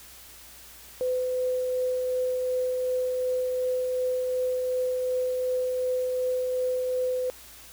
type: tone with tremolo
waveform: sine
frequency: 506 Hz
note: B4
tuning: 42 cents sharp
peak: -23 dBFS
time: 1.01-7.3 s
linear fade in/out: 0 ms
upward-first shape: triangle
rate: 2.7 Hz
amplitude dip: 25%
effects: added 59 Hz sine -57 dBFS peak until 7.72 s + white hiss -48 dBFS RMS until 7.72 s